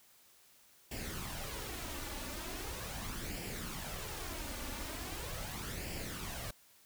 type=noise with flanger; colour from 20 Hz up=pink; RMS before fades=-42 dBFS; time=0.91-6.51 s; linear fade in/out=5 ms; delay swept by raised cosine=0.39 to 3.49 ms; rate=0.4 Hz; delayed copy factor=+0.55; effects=white hiss -64 dBFS RMS until 6.85 s